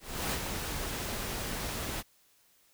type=noise with ADSR envelope; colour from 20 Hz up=pink; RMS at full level=-31 dBFS; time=0-2.03 s; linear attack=320 ms; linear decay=58 ms; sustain=-5 dB; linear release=31 ms; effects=white hiss -66 dBFS RMS until 2.73 s